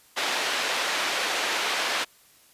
white band-pass noise, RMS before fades -27 dBFS, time 0.16-2.05 s, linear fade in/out 20 ms, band 430 to 3400 Hz, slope 12 dB/octave, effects white hiss -57 dBFS RMS until 2.53 s + resampled to 32000 Hz

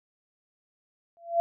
sine tone with exponential growth, 680 Hz, F5, 46 cents flat, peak -17 dBFS, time 1.17-1.4 s, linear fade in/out 0 ms, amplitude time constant 49 ms, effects none

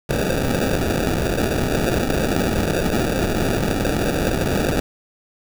white noise with sample-and-hold, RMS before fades -20 dBFS, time 0.09-4.8 s, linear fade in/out 5 ms, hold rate 1050 Hz, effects none

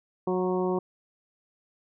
harmonic tone with a mistuned harmonic, 183.2 Hz, F#3, 17 cents flat, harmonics 1 / 2 / 3 / 4 / 5 / 6, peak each -30 / -26 / -35 / -36 / -36 / -39 dBFS, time 0.27-0.79 s, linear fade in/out 5 ms, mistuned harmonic 5, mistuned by +23 cents, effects none

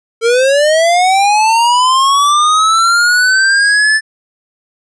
square linear sweep, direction up, 448.3 to 1760 Hz, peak -8 dBFS, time 0.21-4.01 s, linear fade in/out 50 ms, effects resampled to 22050 Hz

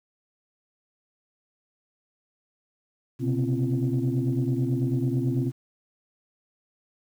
sine tone cluster, 125.3 / 134.4 / 246.1 / 266.2 / 343 Hz, B2 / C3 / B3 / C4 / F4, +25 / +47 / -6 / +30 / -31 cents, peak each -25 / -28 / -33 / -28 / -31 dBFS, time 3.19-5.52 s, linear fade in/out 50 ms, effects tanh soft clip ceiling -15 dBFS + 9-bit

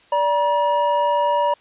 triangle tone pair together, 583 / 954.7 Hz, D5 / A#5, -13 / +41 cents, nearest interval major sixth, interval 854 cents, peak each -18 / -16 dBFS, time 0.12-1.54 s, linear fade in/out 5 ms, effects white hiss -53 dBFS RMS until 1.6 s + resampled to 8000 Hz

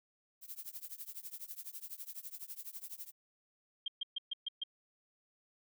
violet noise with tremolo, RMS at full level -43 dBFS, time 0.41-3.12 s, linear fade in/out 50 ms, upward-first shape triangle, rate 12 Hz, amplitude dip 100%
sine tone bursts, 3200 Hz, G7, 35 cents sharp, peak -34 dBFS, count 6, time 3.86-4.636 s, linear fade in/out 5 ms, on 21 ms, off 130 ms
effects none

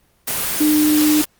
sine tone in noise, 303 Hz, D#4, 46 cents flat, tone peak -12 dBFS, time 0.6-1.22 s, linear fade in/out 10 ms, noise white, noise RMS -21 dBFS, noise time 0.27-1.25 s, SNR +6 dB, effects pink hiss -59 dBFS RMS until 1.39 s + Opus 24 kbps

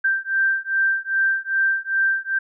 sine beating tone pair, 1569 / 1571.5 Hz, G6 / G6, +1 / +4 cents, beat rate 2.5 Hz, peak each -21 dBFS, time 0.04-2.39 s, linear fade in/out 10 ms, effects none

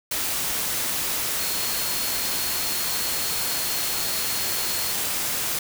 sine tone in noise, 4300 Hz, C8, 47 cents sharp, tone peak -33 dBFS, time 1.39-4.92 s, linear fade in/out 5 ms, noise white, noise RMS -26 dBFS, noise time 0.11-5.59 s, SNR -10 dB, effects none

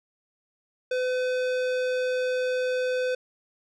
sine tone with tanh clipping, 506 Hz, B4, 42 cents sharp, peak -26 dBFS, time 0.91-3.15 s, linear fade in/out 5 ms, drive 18 dB, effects none

